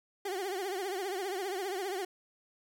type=tone with vibrato; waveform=30% pulse; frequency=381.6 Hz; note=G4; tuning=47 cents flat; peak=-31 dBFS; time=0.25-2.05 s; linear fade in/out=5 ms; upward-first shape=triangle; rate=15 Hz; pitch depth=150 cents each way; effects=none